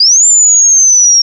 sine linear two-way sweep, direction up then down, 4699 to 7260 to 5530 Hz, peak -3 dBFS, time 0-1.22 s, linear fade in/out 5 ms, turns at 0.26 s, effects none

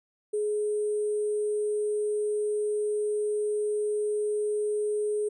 sine tone with sample-and-hold, 420 Hz, G#4, 19 cents sharp, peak -25 dBFS, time 0.33-5.29 s, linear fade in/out 10 ms, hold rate 8820 Hz, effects resampled to 24000 Hz

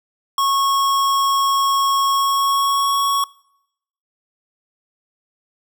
square tone with pitch glide, 1098 to 1112 Hz, C#6 to C#6, -17 to +5 cents, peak -16 dBFS, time 0.38-3.24 s, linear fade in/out 2 ms, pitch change +22 cents, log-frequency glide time 2.09-3.02 s, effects noise-tail reverb RT60 0.8 s tail -24 dB re dry

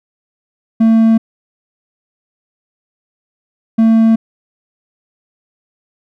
triangle tone pair in turn, 224.5 / 224.5 Hz, A3 / A3, +35 / +35 cents, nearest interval unison, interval 0 cents, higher neither, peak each -4 dBFS, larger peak neither, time 0.8-1.18 / 3.78-4.16 s, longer neither, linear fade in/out 10 ms, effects none

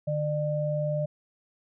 sine tone pair together, 150 / 600 Hz, D3 / D5, +37 / +37 cents, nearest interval 2 octaves, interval 2400 cents, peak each -28 / -28 dBFS, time 0.07-1.06 s, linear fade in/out 10 ms, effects none

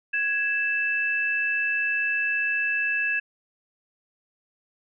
sine tone pair together, 1662.9 / 2638 Hz, G#6 / E7, +2 / +1 cents, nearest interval minor sixth, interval 799 cents, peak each -25 dBFS, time 0.13-3.2 s, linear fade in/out 10 ms, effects none

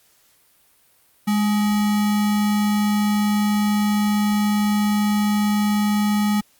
sine tone with sample-and-hold, 207.7 Hz, G#3, in tune, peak -16 dBFS, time 1.27-6.41 s, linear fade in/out 10 ms, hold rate 1050 Hz, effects white hiss -58 dBFS RMS until 6.59 s + Opus 48 kbps

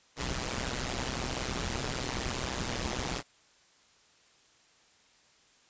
pink noise with amplitude modulation, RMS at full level -30 dBFS, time 0.16-3.23 s, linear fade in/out 50 ms, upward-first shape sine, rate 126 Hz, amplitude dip 95%, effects white hiss -63 dBFS RMS until 5.69 s + resampled to 16000 Hz

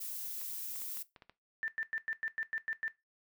violet noise, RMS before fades -41 dBFS, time 0-1.03 s, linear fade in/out 10 ms
clicks, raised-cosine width 0.3 ms, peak -37 dBFS, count 7, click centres 0.415 / 0.759 / 0.819 / 0.971 / 1.162 / 1.222 / 1.296 s
sine tone bursts, 1782 Hz, A6, 22 cents sharp, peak -33 dBFS, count 9, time 1.63-2.88 s, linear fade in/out 0 ms, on 50 ms, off 100 ms
effects noise-tail reverb RT60 0.2 s tail -17 dB re dry

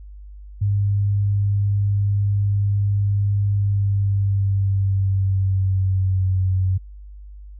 sine tone with pitch glide, 100.9 to 93.6 Hz, G#2 to F#2, -49 to +20 cents, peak -16 dBFS, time 0.61-6.78 s, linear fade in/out 10 ms, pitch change -131 cents, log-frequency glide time 3.53-6.36 s, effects added 50 Hz sine -36 dBFS peak until 7.59 s

